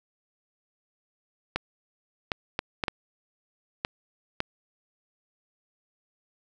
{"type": "clicks", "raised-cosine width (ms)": 0.3, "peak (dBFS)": -10, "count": 7, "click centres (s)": [1.56, 2.318, 2.591, 2.838, 2.882, 3.849, 4.404], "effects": []}